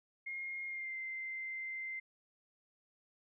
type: tone with pitch glide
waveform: sine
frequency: 2138 to 2082 Hz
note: C7 to C7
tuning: +37 to -9 cents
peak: -39 dBFS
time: 0.26-2 s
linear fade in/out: 10 ms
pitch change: -46 cents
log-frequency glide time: 0.66-0.97 s
effects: none